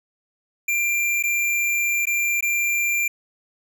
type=tone with dropouts; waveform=square; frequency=2376 Hz; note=D7; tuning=20 cents sharp; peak=-20 dBFS; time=0.68-3.08 s; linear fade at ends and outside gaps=5 ms; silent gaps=1.227-1.236 / 2.055-2.069 / 2.408-2.425 s; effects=none